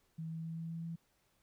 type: tone with pitch steps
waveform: sine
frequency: 161.6 / 162.54 / 163.48 / 164.42 / 165.38 / 166.34 Hz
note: E3 / E3 / E3 / E3 / E3 / E3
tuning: -34 / -24 / -14 / -4 / +6 / +16 cents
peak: -39 dBFS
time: 0.18-0.96 s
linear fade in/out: 10 ms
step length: 130 ms
effects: pink hiss -75 dBFS RMS until 1.42 s